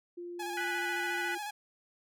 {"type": "tone", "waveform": "sine", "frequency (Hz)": 349.2, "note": "F4", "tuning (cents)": 0, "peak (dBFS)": -39, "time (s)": [0.17, 1.38], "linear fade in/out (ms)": 10}
{"type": "tone with vibrato", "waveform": "sawtooth", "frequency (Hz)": 830.6, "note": "G#5", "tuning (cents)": 0, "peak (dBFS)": -33, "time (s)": [0.39, 1.51], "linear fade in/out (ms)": 10, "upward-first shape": "square", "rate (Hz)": 14, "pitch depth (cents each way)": 33}
{"type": "harmonic tone", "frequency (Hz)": 493.9, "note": "B4", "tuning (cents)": 0, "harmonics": [3, 4, 5, 6], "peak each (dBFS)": [-35, -38, -44, -47], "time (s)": [0.57, 1.35], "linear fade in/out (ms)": 5}
{"effects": []}